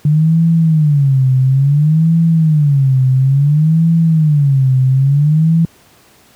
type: tone with vibrato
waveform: sine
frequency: 146.83 Hz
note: D3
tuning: in tune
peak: -7 dBFS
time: 0.05-5.65 s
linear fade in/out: 2 ms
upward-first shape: sine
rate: 0.58 Hz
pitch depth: 210 cents each way
effects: pink hiss -47 dBFS RMS until 6.35 s + high-pass 80 Hz 12 dB/octave

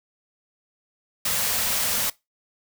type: band-stop noise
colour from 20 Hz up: white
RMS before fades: -24 dBFS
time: 1.25-2.1 s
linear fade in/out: 5 ms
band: 270 to 430 Hz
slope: 96 dB/octave
effects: noise-tail reverb RT60 0.2 s tail -21 dB re dry

